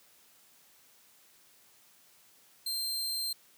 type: tone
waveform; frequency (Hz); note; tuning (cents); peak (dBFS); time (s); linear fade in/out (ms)
sawtooth; 4157; C8; -12; -29; 2.66-3.33; 5
effects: white hiss -62 dBFS RMS until 3.57 s + high-pass 100 Hz 12 dB/octave